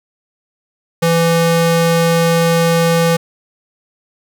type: ring-modulated tone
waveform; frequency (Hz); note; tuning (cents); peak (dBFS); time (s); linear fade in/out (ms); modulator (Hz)
square; 334.2; E4; +24; -8; 1.02-3.17; 10; 168
effects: none